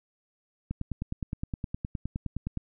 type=click train; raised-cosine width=5 ms; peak=-19 dBFS; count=19; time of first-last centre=0.71-2.573 s; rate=9.66 Hz; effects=none